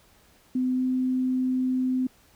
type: tone with pitch glide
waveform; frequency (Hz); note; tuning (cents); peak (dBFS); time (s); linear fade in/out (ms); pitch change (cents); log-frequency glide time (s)
sine; 254.9 to 256.5; C4 to C4; -45 to -34; -22; 0.55-2.07; 5; +11; 0.75-0.81
effects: pink hiss -59 dBFS RMS until 2.35 s